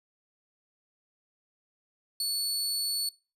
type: tone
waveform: sawtooth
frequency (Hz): 4432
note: C#8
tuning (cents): -1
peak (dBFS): -25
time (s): 2.2-3.09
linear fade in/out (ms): 2
effects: noise-tail reverb RT60 0.3 s tail -21 dB re dry + resampled to 32000 Hz